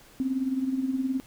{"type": "tone with tremolo", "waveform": "sine", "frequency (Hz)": 263.2, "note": "C4", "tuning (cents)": 10, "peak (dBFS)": -22, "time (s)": [0.2, 1.2], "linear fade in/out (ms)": 0, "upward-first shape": "sine", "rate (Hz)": 19, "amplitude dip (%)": 65, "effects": ["pink hiss -54 dBFS RMS until 1.26 s"]}